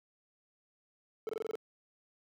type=tone bursts; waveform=triangle; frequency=440 Hz; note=A4; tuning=in tune; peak=-31 dBFS; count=7; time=1.27-1.554 s; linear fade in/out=0 ms; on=20 ms; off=24 ms; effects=high-pass 200 Hz 12 dB/octave